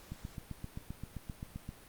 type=click train; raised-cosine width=5 ms; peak=-28 dBFS; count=13; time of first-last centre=0.12-1.691 s; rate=7.64 Hz; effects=pink hiss -56 dBFS RMS until 1.88 s + Opus 48 kbps

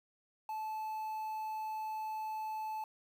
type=tone with quantisation; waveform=triangle; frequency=870 Hz; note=A5; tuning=20 cents flat; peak=-35 dBFS; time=0.49-2.84 s; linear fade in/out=2 ms; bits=10; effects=none

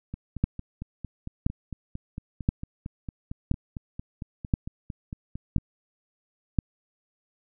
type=two click trains; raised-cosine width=5 ms; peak=-9 / -22 dBFS; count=7 / 25; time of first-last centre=0.44-6.588 / 0.14-5.582 s; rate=0.976 / 4.41 Hz; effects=none

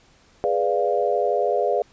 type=chord; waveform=sine; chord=G# diminished seventh; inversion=none; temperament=equal; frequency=415.3 / 493.9 / 587.3 / 698.5 Hz; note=G#4 / B4 / D5 / F5; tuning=0 / 0 / 0 / 0 cents; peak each=-24 dBFS; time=0.44-1.82 s; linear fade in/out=0 ms; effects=pink hiss -56 dBFS RMS until 1.92 s + resampled to 16000 Hz

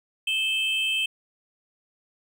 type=tone pair together; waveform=triangle; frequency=2614 / 3125 Hz; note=E7 / G7; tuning=-15 / -6 cents; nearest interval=minor third; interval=309 cents; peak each=-24 dBFS; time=0.27-1.06 s; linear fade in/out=5 ms; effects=none

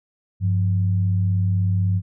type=tone pair together; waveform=sine; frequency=98.34 / 174.61 Hz; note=G2 / F3; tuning=+6 / 0 cents; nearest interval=minor seventh; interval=994 cents; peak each=-17 / -27 dBFS; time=0.4-2.02 s; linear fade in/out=50 ms; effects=none

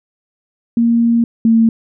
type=tone pair in turn; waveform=sine; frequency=233.1 / 226.6 Hz; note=A#3 / A#3; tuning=0 / -49 cents; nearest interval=unison; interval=49 cents; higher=first; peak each=-9 / -7 dBFS; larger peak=second; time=0.77-1.24 / 1.45-1.69 s; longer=first; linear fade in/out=2 ms; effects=none

